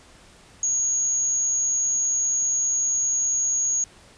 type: tone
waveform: sine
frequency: 6645 Hz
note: G#8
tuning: in tune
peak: -20 dBFS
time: 0.63-3.84 s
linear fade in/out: 2 ms
effects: pink hiss -51 dBFS RMS until 4.17 s + resampled to 22050 Hz